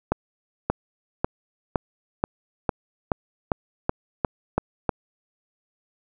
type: accelerating click train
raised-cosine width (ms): 1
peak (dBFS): -6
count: 12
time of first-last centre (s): 0.12-4.892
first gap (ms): 580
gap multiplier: 0.94
effects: none